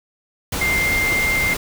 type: tone in noise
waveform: sine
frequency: 2101 Hz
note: C7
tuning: 7 cents sharp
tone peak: -17 dBFS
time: 0.61-1.54 s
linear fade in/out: 5 ms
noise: pink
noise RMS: -24 dBFS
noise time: 0.52-1.57 s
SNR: +4 dB
effects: none